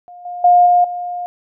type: tone with level steps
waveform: sine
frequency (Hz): 710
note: F5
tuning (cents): +28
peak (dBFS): -34 / -24 / -6 / -8 / -21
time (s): 0.08-1.26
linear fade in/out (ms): 0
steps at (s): 0.25 / 0.44 / 0.66 / 0.84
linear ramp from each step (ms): 5
effects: none